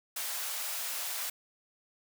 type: high-pass noise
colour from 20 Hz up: white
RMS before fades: -36 dBFS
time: 0.16-1.3 s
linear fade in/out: 5 ms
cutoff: 580 Hz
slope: 24 dB/octave
effects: none